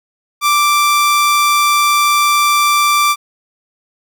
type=tone; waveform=sawtooth; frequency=1174.7 Hz; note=D6; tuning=in tune; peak=-6 dBFS; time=0.41-3.16 s; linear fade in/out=50 ms; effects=none